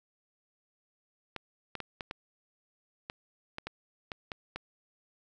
clicks, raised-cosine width 0.3 ms, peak -21 dBFS, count 11, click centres 1.363 / 1.753 / 1.803 / 2.008 / 2.111 / 3.099 / 3.584 / 3.67 / 4.118 / 4.318 / 4.56 s, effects none

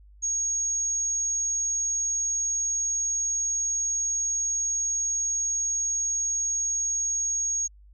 sine tone, 6580 Hz, G#8, 17 cents flat, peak -24 dBFS, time 0.22-7.68 s, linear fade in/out 20 ms, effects added 50 Hz sine -49 dBFS peak until 7.93 s

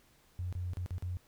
triangle tone with dropouts, 89.7 Hz, F2, 47 cents sharp, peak -30 dBFS, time 0.39-1.17 s, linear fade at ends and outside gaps 0 ms, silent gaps 0.526-0.552 / 0.734-0.771 / 0.861-0.907 / 0.982-1.024 s, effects tanh soft clip ceiling -32 dBFS + pink hiss -66 dBFS RMS until 1.27 s

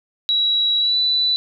sine tone with pitch glide, 3887 to 3976 Hz, B7 to B7, -28 to +11 cents, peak -15 dBFS, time 0.29-1.36 s, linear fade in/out 0 ms, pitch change +39 cents, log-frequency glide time 0.78-0.97 s, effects none

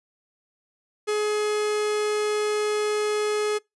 45% pulse tone, 421.8 Hz, G#4, 27 cents sharp, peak -22 dBFS, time 1.07-3.59 s, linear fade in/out 20 ms, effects noise-tail reverb RT60 0.2 s tail -26 dB re dry + resampled to 24000 Hz

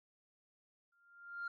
sine tone with exponential growth, 1396.9 Hz, F6, in tune, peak -35 dBFS, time 0.92-1.48 s, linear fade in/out 5 ms, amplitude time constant 120 ms, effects tanh soft clip ceiling -36 dBFS

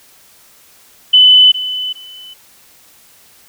sine tone with echo, 3010 Hz, F#7, 29 cents sharp, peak -3 dBFS, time 1.13-1.52 s, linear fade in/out 10 ms, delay 410 ms, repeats 2, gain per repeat -14 dB, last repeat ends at 2.34 s, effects white hiss -46 dBFS RMS until 3.48 s

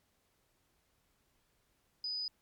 sine tone, 4978 Hz, D#8, in tune, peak -35 dBFS, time 2.04-2.28 s, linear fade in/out 2 ms, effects pink hiss -75 dBFS RMS until 2.41 s + MP3 96 kbps

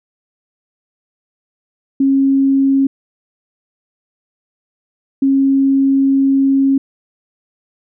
sine tone bursts at uneven times, 271.9 Hz, C#4, 33 cents flat, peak -9 dBFS, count 2, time 2-2.87 / 5.22-6.78 s, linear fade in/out 5 ms, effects none

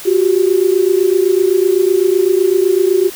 sine tone pair together, 360.3 / 388.2 Hz, F#4 / G4, -46 / -17 cents, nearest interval minor second, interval 129 cents, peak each -12 dBFS, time 0.05-3.1 s, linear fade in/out 20 ms, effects white hiss -31 dBFS RMS until 3.15 s

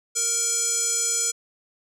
square tone with band-pass filter, 466.2 Hz, A#4, in tune, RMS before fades -24 dBFS, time 0.15-1.32 s, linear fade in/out 20 ms, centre 7300 Hz, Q 6.4, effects none

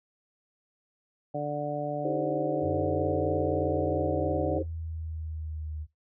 harmonic tone, 146.83 Hz, D3, in tune, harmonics 1 / 2 / 3 / 4 / 5, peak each -36 / -36 / -39 / -32 / -35 dBFS, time 1.34-4.59 s, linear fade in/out 10 ms
sine chord, A half-diminished seventh, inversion second, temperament just, 316.8 / 396 / 440 / 528 Hz, Eb4 / G4 / A4 / C5, +31 / +18 / 0 / +16 cents, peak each -32 / -35 / -36 / -32 dBFS, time 2.04-4.63 s, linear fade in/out 10 ms
sine exponential sweep, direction down, 92.5 to 76.4 Hz, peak -33 dBFS, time 2.61-5.87 s, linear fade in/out 50 ms
effects noise-tail reverb RT60 0.2 s tail -20 dB re dry

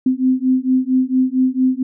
sine beating tone pair, 255.9 / 260.3 Hz, C4 / C4, -38 / -9 cents, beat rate 4.4 Hz, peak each -16 dBFS, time 0.06-1.83 s, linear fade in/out 5 ms, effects none

